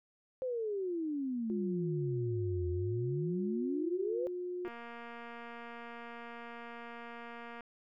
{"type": "exponential two-way sweep", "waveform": "sine", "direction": "down then up", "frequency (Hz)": [526, 83.1, 526], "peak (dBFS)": -33, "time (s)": [0.42, 4.27], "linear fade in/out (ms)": 0, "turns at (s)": 2.69}
{"type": "tone with pitch glide", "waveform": "sine", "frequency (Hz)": [354.2, 358.3], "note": ["F4", "F4"], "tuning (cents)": [24, 44], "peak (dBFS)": -36, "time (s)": [1.5, 4.68], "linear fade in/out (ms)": 0, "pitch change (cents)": 20, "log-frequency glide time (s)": [1.75, 2.39]}
{"type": "click train", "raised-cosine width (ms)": 0.5, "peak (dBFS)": -33, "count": 696, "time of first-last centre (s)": [4.65, 7.607], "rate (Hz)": 235}
{"effects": []}